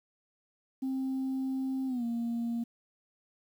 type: tone with pitch glide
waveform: sine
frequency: 264.2 to 234 Hz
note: C4 to A#3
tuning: +17 to +7 cents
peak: -28 dBFS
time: 0.82-2.64 s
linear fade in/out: 10 ms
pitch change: -210 cents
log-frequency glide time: 1.87-2.04 s
effects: tanh soft clip ceiling -28 dBFS + 10-bit